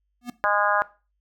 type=tone with exponential growth; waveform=square; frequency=243.1 Hz; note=B3; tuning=27 cents flat; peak=-27 dBFS; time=0.21-0.3 s; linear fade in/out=5 ms; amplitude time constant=18 ms
type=harmonic tone; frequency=205.5 Hz; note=G#3; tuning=18 cents flat; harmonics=3 / 4 / 5 / 6 / 7 / 8; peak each=-26 / -26 / -26 / -26 / -26 / -26 dBFS; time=0.44-0.82 s; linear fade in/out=0 ms
effects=noise-tail reverb RT60 0.3 s tail -18 dB re dry + added 50 Hz sine -70 dBFS peak until 1.2 s